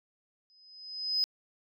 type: tone with exponential growth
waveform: sine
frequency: 5040 Hz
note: D#8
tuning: 21 cents sharp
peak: -22 dBFS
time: 0.5-1.24 s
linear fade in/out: 0 ms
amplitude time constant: 160 ms
effects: tanh soft clip ceiling -20 dBFS